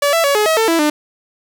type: tone with pitch steps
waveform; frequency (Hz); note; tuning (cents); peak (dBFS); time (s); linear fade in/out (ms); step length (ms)
sawtooth; 573 / 664 / 564 / 422.5 / 640 / 447 / 331.1 / 299.9; D5 / E5 / C#5 / G#4 / D#5 / A4 / E4 / D4; -43 / +12 / +30 / +30 / +49 / +27 / +8 / +36; -8; 0.02-0.9; 5; 110
effects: none